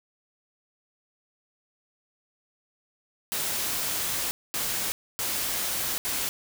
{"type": "noise bursts at uneven times", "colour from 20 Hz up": "white", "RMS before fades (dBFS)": -29, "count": 4, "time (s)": [[3.32, 4.31], [4.54, 4.92], [5.19, 5.98], [6.05, 6.29]], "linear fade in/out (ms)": 0, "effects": []}